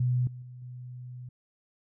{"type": "tone with level steps", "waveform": "sine", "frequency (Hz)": 124.6, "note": "B2", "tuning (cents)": 16, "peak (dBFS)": [-23, -39, -42, -39], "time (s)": [0, 1.29], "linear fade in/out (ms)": 5, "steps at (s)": [0.27, 0.42, 0.62], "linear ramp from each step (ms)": 2, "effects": []}